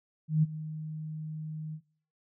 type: tone with ADSR envelope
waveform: sine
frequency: 155.56 Hz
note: D#3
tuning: in tune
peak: -19 dBFS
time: 0.28-1.81 s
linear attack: 150 ms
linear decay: 24 ms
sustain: -16 dB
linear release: 73 ms
effects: noise-tail reverb RT60 0.5 s tail -20 dB re dry